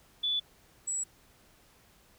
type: tone pair in turn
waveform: sine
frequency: 3463 / 7774 Hz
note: A7 / B8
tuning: -28 / -28 cents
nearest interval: octave + major second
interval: 1400 cents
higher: second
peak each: -27 / -30 dBFS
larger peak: first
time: 0.23-0.4 / 0.87-1.04 s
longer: neither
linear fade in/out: 10 ms
effects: pink hiss -62 dBFS RMS until 2.18 s